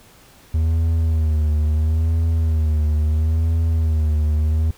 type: tone with vibrato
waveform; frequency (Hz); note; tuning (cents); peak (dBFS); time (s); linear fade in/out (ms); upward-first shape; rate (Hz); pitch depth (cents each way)
triangle; 78.9; D#2; +25; -13; 0.54-4.71; 5; sine; 0.74; 66
effects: pink hiss -49 dBFS RMS until 4.77 s